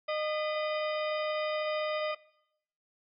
harmonic tone with a mistuned harmonic, 613 Hz, D#5, 26 cents flat, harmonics 1 / 2 / 3 / 4 / 5 / 6 / 8, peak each -31 / -37 / -41 / -43 / -45 / -47 / -49 dBFS, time 0.08-2.15 s, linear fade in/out 10 ms, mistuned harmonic 3, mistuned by +150 cents, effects noise-tail reverb RT60 0.8 s tail -22 dB re dry + AAC 32 kbps

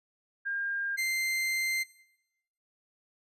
sine / 40% pulse tone pair in turn, 1607 / 2086 Hz, G6 / C7, +43 / -6 cents, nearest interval perfect fourth, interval 451 cents, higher second, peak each -30 / -27 dBFS, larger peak second, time 0.45-0.97 / 0.97-1.84 s, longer second, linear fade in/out 20 ms, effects noise-tail reverb RT60 0.9 s tail -20 dB re dry + resampled to 32000 Hz

